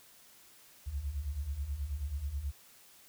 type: beating tone pair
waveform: sine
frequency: 64.7 / 74 Hz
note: C2 / D2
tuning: -19 / +14 cents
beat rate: 9.3 Hz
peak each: -40 / -35 dBFS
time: 0.86-2.52 s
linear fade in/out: 20 ms
effects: white hiss -59 dBFS RMS until 3.08 s